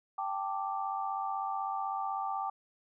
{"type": "chord", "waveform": "sine", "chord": "G suspended second", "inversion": "none", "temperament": "equal", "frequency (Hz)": [784, 880, 1174.7], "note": ["G5", "A5", "D6"], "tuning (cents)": [0, 0, 0], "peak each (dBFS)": [-35, -38, -37], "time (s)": [0.18, 2.5], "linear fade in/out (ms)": 5, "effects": []}